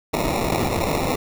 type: noise with sample-and-hold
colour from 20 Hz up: white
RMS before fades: -22 dBFS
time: 0.13-1.16 s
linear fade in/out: 10 ms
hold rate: 1575 Hz
effects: none